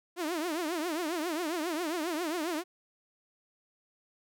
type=tone with vibrato; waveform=sawtooth; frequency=329.6 Hz; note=E4; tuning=in tune; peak=-27 dBFS; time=0.16-2.64 s; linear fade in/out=50 ms; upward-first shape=triangle; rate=7.4 Hz; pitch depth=210 cents each way; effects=none